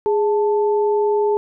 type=tone pair together; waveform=sine; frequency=415.3 / 880 Hz; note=G#4 / A5; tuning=0 / 0 cents; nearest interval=octave + minor second; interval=1300 cents; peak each=-15 / -23 dBFS; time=0.06-1.37 s; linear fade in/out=0 ms; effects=none